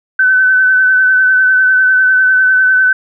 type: tone with vibrato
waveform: sine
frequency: 1520 Hz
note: F#6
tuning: 46 cents sharp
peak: -6 dBFS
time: 0.19-2.93 s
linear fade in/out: 5 ms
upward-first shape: triangle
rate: 10 Hz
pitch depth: 30 cents each way
effects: none